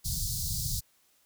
pink band-stop noise, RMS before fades -32 dBFS, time 0.04-0.81 s, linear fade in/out 20 ms, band 160 to 4200 Hz, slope 48 dB/octave, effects white hiss -67 dBFS RMS until 1.25 s

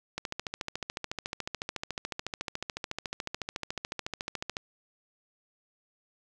click train, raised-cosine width 0.2 ms, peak -16 dBFS, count 62, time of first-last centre 0.18-4.568 s, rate 13.9 Hz, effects none

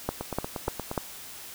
two click trains, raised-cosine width 1 ms, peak -17 / -12 dBFS, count 7 / 4, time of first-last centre 0.21-0.914 / 0.09-0.978 s, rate 8.52 / 3.38 Hz, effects white hiss -43 dBFS RMS until 1.54 s

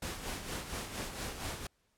pink noise with tremolo, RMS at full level -38 dBFS, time 0.02-1.67 s, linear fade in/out 5 ms, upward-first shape sine, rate 4.3 Hz, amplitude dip 55%, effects pink hiss -75 dBFS RMS until 1.97 s + low-pass 12000 Hz 12 dB/octave

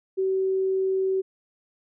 sine tone, 381 Hz, G4, 49 cents flat, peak -21 dBFS, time 0.17-1.22 s, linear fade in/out 20 ms, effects none

